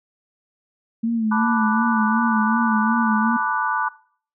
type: tone with vibrato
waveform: sine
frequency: 223.5 Hz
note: A3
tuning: 27 cents sharp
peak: -18 dBFS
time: 1.03-3.37 s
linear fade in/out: 10 ms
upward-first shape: sine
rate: 2.7 Hz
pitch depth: 70 cents each way
type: chord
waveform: sine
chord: B minor seventh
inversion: third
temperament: equal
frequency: 880 / 987.8 / 1174.7 / 1480 Hz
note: A5 / B5 / D6 / F#6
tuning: 0 / 0 / 0 / 0 cents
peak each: -25 dBFS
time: 1.31-3.89 s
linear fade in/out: 10 ms
effects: noise-tail reverb RT60 0.5 s tail -20 dB re dry